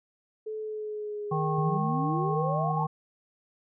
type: tone with pitch glide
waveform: sine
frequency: 433.3 to 413 Hz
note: A4 to G#4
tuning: -27 to -10 cents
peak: -32 dBFS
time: 0.46-1.78 s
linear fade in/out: 10 ms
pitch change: -83 cents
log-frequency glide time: 0.59-1.33 s
type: harmonic tone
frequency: 155.56 Hz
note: D#3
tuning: in tune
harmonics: 1 / 3 / 5 / 7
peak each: -28 / -38 / -32 / -32 dBFS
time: 1.31-2.87 s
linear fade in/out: 10 ms
type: exponential sweep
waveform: sine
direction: up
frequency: 145 to 894 Hz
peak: -30 dBFS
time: 1.58-2.84 s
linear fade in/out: 5 ms
effects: none